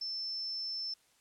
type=tone; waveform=sine; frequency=5310 Hz; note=E8; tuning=12 cents sharp; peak=-35 dBFS; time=0.01-0.94 s; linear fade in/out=5 ms; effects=white hiss -68 dBFS RMS until 1.2 s + low-pass 10000 Hz 12 dB/octave